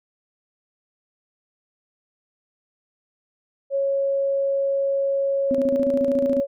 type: tone with pitch glide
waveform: sine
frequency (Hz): 551 to 557.4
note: C#5 to C#5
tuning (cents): -11 to +9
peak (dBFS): -19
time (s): 3.7-6.47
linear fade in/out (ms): 50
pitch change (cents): +20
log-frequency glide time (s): 5.67-5.82
type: tone with tremolo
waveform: sine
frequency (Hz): 259.1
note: C4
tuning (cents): -17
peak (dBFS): -20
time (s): 5.51-6.4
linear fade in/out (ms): 0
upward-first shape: square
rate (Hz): 14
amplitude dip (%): 75
effects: none